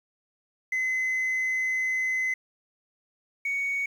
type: tone pair in turn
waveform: sine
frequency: 2040 / 2233 Hz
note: C7 / C#7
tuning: -44 / +12 cents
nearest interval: major second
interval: 156 cents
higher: second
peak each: -22 / -24 dBFS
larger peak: first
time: 0.72-2.34 / 3.45-3.86 s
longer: first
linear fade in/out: 5 ms
effects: tanh soft clip ceiling -23 dBFS + 9-bit